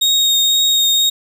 35% pulse tone with vibrato, 3729 Hz, A#7, in tune, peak -10 dBFS, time 0.01-1.1 s, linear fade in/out 10 ms, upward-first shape triangle, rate 2 Hz, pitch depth 15 cents each way, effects none

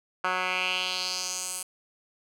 10% pulse tone with band-pass filter sweep, 183.8 Hz, F#3, 11 cents flat, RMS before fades -30 dBFS, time 0.24-1.63 s, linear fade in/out 5 ms, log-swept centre 1500 to 9600 Hz, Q 2.8, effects none

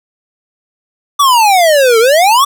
square exponential two-way sweep, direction down then up, 1174.7 to 437.8 to 1174.7 Hz, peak -6 dBFS, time 1.19-2.45 s, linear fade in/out 10 ms, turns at 1.99 s, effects none

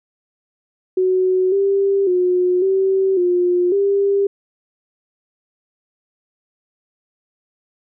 sine tone with pitch steps, 371.4 / 394.6 / 361.5 / 383.9 / 355.8 / 398.4 Hz, F#4 / G4 / F#4 / G4 / F4 / G4, +7 / +11 / -40 / -36 / +32 / +28 cents, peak -13 dBFS, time 0.97-4.27 s, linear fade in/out 5 ms, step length 550 ms, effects none

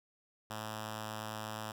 5% pulse tone with notch filter, 108.4 Hz, A2, 25 cents flat, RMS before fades -42 dBFS, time 0.5-1.72 s, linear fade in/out 5 ms, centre 380 Hz, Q 1.4, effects none

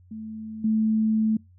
sine tone with level steps, 218.7 Hz, A3, 10 cents flat, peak -33 / -19 dBFS, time 0.11-1.37 s, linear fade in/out 5 ms, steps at 0.64 s, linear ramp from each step 5 ms, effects noise-tail reverb RT60 0.2 s tail -25 dB re dry + added 90 Hz sine -51 dBFS peak until 1.58 s

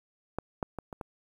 clicks, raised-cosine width 1 ms, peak -17 / -16 / -22 / -26 / -23 dBFS, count 5, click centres 0.386 / 0.628 / 0.787 / 0.928 / 1.012 s, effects 9-bit

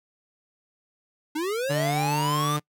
square linear sweep, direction up, 292.3 to 1214 Hz, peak -26 dBFS, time 1.35-2.57 s, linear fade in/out 10 ms
sawtooth tone with pitch glide, 146.83 to 148.36 Hz, D3 to D3, 0 to +18 cents, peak -21 dBFS, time 1.69-2.6 s, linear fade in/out 20 ms, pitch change +18 cents, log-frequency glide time 1.93-2.28 s
effects noise-tail reverb RT60 0.1 s tail -25 dB re dry

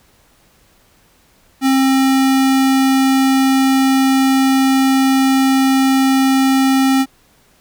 square tone, 266.7 Hz, C4, 33 cents sharp, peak -11 dBFS, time 1.61-7.06 s, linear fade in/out 50 ms, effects pink hiss -53 dBFS RMS until 7.6 s

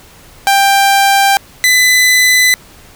sawtooth tone pair in turn, 790 / 2005 Hz, G5 / B6, +13 / +26 cents, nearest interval octave + major third, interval 1613 cents, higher second, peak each -3 dBFS, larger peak neither, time 0.47-1.37 / 1.64-2.54 s, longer neither, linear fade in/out 0 ms, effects pink hiss -40 dBFS RMS until 2.95 s

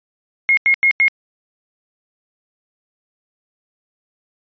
sine tone bursts, 2153 Hz, C7, 49 cents sharp, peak -8 dBFS, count 4, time 0.49-1.081 s, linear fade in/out 0 ms, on 81 ms, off 89 ms, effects tanh soft clip ceiling -8 dBFS + resampled to 11025 Hz

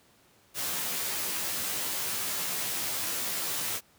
white noise with comb filter, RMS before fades -32 dBFS, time 0.54-3.81 s, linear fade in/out 50 ms, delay 14 ms, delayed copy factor -1, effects pink hiss -62 dBFS RMS until 3.98 s + high-pass 80 Hz 12 dB/octave

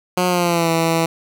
10% pulse tone with pitch glide, 180.6 to 164.66 Hz, F#3 to E3, -42 to -2 cents, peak -7 dBFS, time 0.17-1.06 s, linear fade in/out 5 ms, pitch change -160 cents, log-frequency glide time 0.27-0.7 s, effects none

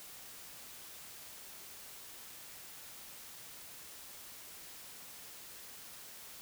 silence, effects white hiss -51 dBFS RMS until 6.41 s

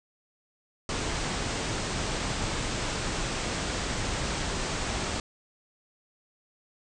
pink low-pass noise, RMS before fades -31 dBFS, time 0.89-5.2 s, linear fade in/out 2 ms, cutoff 8600 Hz, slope 96 dB/octave, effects none

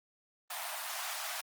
pink high-pass noise, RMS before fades -39 dBFS, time 0.5-1.41 s, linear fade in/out 5 ms, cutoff 630 Hz, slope 96 dB/octave, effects Opus 32 kbps

